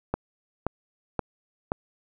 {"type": "click train", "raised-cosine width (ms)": 1, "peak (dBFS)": -11, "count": 4, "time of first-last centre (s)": [0.14, 1.719], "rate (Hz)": 1.9, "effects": []}